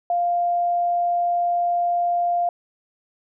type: tone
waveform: sine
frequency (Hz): 698.5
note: F5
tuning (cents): 0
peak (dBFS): -18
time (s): 0.1-2.49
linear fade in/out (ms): 2
effects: none